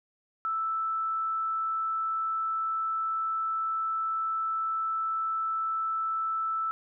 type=tone; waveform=sine; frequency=1319 Hz; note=E6; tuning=1 cent sharp; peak=-27 dBFS; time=0.45-6.71 s; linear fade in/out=0 ms; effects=none